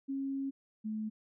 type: tone pair in turn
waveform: sine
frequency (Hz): 272.4 / 216.3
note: C#4 / A3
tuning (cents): -30 / -29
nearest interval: major third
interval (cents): 399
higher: first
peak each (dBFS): -33 / -34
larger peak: first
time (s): 0.08-0.51 / 0.84-1.1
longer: first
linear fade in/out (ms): 20
effects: none